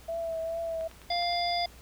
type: tone with vibrato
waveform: sine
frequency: 659.3 Hz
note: E5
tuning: in tune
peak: -30 dBFS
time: 0.08-0.88 s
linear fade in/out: 10 ms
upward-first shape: triangle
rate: 2.4 Hz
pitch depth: 30 cents each way
type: click train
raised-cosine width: 0.3 ms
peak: -33 dBFS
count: 6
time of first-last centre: 0.81-1.328 s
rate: 9.65 Hz
type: harmonic tone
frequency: 698.5 Hz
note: F5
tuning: in tune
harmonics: 1 / 3 / 5 / 7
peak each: -28 / -37 / -36 / -33 dBFS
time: 1.1-1.66 s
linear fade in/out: 5 ms
effects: added 60 Hz sine -52 dBFS peak until 1.81 s + pink hiss -54 dBFS RMS until 1.81 s